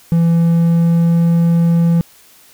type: tone with pitch glide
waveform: triangle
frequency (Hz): 167.6 to 168.57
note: E3 to E3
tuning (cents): +29 to +39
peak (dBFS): -7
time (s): 0.12-2.01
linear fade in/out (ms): 0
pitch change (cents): +10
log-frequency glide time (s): 0.3-1.29
effects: white hiss -46 dBFS RMS until 2.53 s